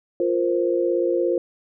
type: chord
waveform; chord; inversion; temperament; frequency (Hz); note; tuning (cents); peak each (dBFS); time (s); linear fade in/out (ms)
sine; F suspended fourth; none; equal; 349.2 / 466.2 / 523.3; F4 / Bb4 / C5; 0 / 0 / 0; -21 / -25 / -23; 0.2-1.38; 2
effects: none